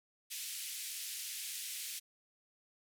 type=band-pass noise; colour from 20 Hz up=white; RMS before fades=-43 dBFS; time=0.3-2 s; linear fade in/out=20 ms; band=2200 to 13000 Hz; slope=24 dB/octave; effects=none